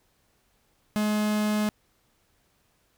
45% pulse tone, 211.5 Hz, G#3, 32 cents sharp, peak -23 dBFS, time 0.96-1.69 s, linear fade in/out 0 ms, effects pink hiss -68 dBFS RMS until 2.97 s

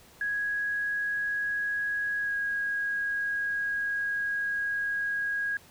sine tone with pitch glide, 1660 to 1643.8 Hz, G#6 to G#6, -1 to -18 cents, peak -27 dBFS, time 0.21-5.57 s, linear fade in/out 2 ms, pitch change -17 cents, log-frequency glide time 2.2-2.36 s, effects pink hiss -55 dBFS RMS until 5.7 s

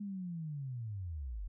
sine linear sweep, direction down, 207.7 to 41.84 Hz, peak -38 dBFS, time 0-1.48 s, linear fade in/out 10 ms, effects none

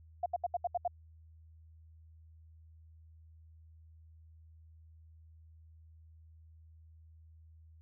sine tone bursts, 705 Hz, F5, 16 cents sharp, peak -29 dBFS, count 7, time 0.23-0.878 s, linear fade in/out 5 ms, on 30 ms, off 73 ms, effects added 80 Hz sine -55 dBFS peak until 7.81 s

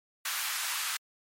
pink high-pass noise, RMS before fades -33 dBFS, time 0.25-0.97 s, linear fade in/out 5 ms, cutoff 1100 Hz, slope 24 dB/octave, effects MP3 64 kbps

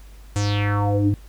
square tone with low-pass filter sweep, 102.5 Hz, G#2, 22 cents flat, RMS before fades -20 dBFS, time 0.36-1.14 s, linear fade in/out 0 ms, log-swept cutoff 7900 to 220 Hz, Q 4.5, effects added 50 Hz sine -40 dBFS peak until 1.28 s + pink hiss -53 dBFS RMS until 1.28 s

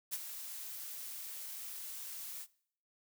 blue noise with ADSR envelope, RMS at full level -36 dBFS, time 0.11-2.47 s, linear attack 25 ms, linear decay 38 ms, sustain -9 dB, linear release 55 ms, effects noise-tail reverb RT60 0.6 s tail -21 dB re dry

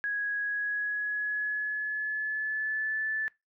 sine tone with pitch glide, 1661.2 to 1747.8 Hz, G#6 to A6, 0 to -12 cents, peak -28 dBFS, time 0.04-3.28 s, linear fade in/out 0 ms, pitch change +88 cents, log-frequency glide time 0.4-3.05 s, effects noise-tail reverb RT60 0.2 s tail -21 dB re dry

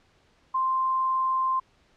sine tone, 1046.5 Hz, C6, in tune, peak -22 dBFS, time 0.54-1.6 s, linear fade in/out 10 ms, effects pink hiss -63 dBFS RMS until 1.96 s + low-pass 5000 Hz 12 dB/octave

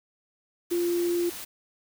sine tone in noise, 347.2 Hz, F4, 10 cents flat, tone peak -23 dBFS, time 0.71-1.3 s, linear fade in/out 10 ms, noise white, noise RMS -39 dBFS, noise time 0.7-1.45 s, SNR +13 dB, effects none

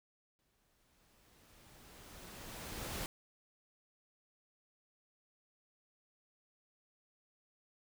pink noise with exponential growth, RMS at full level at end -40 dBFS, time 0.39-3.06 s, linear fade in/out 0 ms, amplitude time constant 580 ms, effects none

